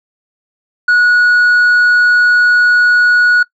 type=tone with tanh clipping; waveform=triangle; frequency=1460 Hz; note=F#6; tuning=24 cents flat; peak=-7 dBFS; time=0.88-3.43 s; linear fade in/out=5 ms; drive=7 dB; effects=noise-tail reverb RT60 0.1 s tail -21 dB re dry